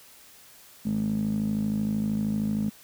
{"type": "tone with band-pass filter", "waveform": "15% pulse", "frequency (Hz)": 53, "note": "G#1", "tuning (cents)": 36, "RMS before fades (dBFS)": -27, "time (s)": [0.85, 2.7], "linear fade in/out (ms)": 10, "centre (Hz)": 220, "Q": 6.3, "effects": ["white hiss -52 dBFS RMS until 2.83 s"]}